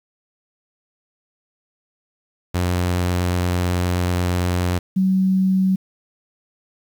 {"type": "tone pair in turn", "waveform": ["sawtooth", "sine"], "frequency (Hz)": [89.2, 189.01], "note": ["F2", "F#3"], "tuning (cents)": [37, 37], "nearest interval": "octave + minor second", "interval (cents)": 1300, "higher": "second", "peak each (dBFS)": -14, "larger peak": "neither", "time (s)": [[2.54, 4.79], [4.96, 5.76]], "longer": "first", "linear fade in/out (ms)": 10, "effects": ["8-bit"]}